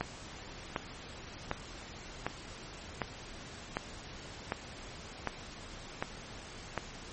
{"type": "click train", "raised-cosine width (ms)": 0.5, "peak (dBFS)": -16, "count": 10, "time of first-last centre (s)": [0.01, 6.777], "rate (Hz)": 1.33, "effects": ["pink hiss -47 dBFS RMS until 7.12 s", "MP3 32 kbps"]}